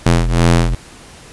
sawtooth ring-modulated tone, 85.1 Hz, F2, 44 cents flat, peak -3 dBFS, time 0.06-0.75 s, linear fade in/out 5 ms, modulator 41.4 Hz, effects pink hiss -39 dBFS RMS until 1.32 s + resampled to 24000 Hz

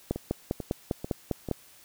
two click trains, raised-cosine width 2 ms, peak -13 / -20 dBFS, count 8 / 4, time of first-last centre 0.11-1.513 / 0.16-1.487 s, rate 4.99 / 2.26 Hz, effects white hiss -55 dBFS RMS until 1.84 s

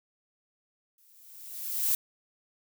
violet noise with exponential growth, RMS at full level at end -24 dBFS, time 0.98-1.95 s, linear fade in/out 2 ms, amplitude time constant 210 ms, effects none

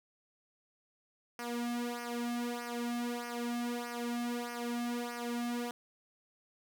sawtooth tone with flanger, 239.4 Hz, A#3, 46 cents sharp, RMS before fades -37 dBFS, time 1.39-5.71 s, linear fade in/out 2 ms, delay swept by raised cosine 0.26 to 2.06 ms, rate 1.6 Hz, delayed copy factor -0.8, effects none

